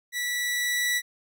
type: tone with level ramp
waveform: sawtooth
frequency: 1954 Hz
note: B6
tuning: 19 cents flat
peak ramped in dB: -24 to -19 dBFS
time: 0.12-1.02 s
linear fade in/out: 50 ms
effects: none